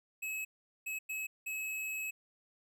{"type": "tone bursts at uneven times", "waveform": "square", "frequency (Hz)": 2574, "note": "E7", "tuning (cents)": -42, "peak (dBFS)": -37, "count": 4, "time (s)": [[0.22, 0.45], [0.86, 0.99], [1.09, 1.27], [1.46, 2.11]], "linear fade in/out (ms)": 10, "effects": []}